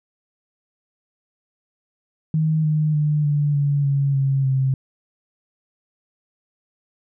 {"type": "tone with pitch steps", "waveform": "sine", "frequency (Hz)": [157.1, 153.42, 149.83, 146.33, 142.9, 139.56, 136.29, 133.1], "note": ["D#3", "D#3", "D3", "D3", "D3", "C#3", "C#3", "C3"], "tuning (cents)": [17, -24, 35, -6, -47, 12, -29, 30], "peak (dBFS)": -16, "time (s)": [2.34, 4.74], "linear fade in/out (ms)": 2, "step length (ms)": 300, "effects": []}